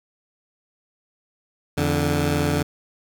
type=tone pair together; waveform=15% pulse; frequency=84.89 / 146.1 Hz; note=F2 / D3; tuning=-49 / -9 cents; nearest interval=major sixth; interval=940 cents; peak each=-17 / -15 dBFS; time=1.77-2.63 s; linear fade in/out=10 ms; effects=none